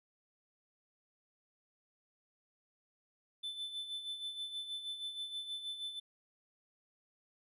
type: tone with tremolo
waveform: triangle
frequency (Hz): 3520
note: A7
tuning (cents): 0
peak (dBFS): -36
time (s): 3.43-6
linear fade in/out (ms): 10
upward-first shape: sine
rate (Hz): 6.3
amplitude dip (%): 60
effects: resampled to 32000 Hz